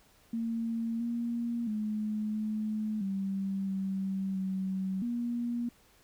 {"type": "tone with pitch steps", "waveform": "sine", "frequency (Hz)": [228.8, 235.4, 213.3, 215, 194.5, 192.5, 189.9, 238.3], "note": ["A#3", "A#3", "G#3", "A3", "G3", "G3", "F#3", "A#3"], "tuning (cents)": [-32, 17, 46, -40, -13, -31, 45, 38], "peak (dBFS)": -30, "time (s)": [0.33, 5.69], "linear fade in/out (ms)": 5, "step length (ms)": 670, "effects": ["pink hiss -63 dBFS RMS until 6.03 s"]}